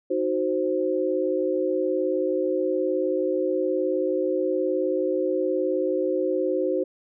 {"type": "chord", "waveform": "sine", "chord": "C diminished", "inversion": "first", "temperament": "equal", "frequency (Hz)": [311.1, 370, 523.3], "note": ["Eb4", "Gb4", "C5"], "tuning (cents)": [0, 0, 0], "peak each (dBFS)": [-28, -25, -25], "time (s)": [0.1, 6.84], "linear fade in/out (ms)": 10, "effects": []}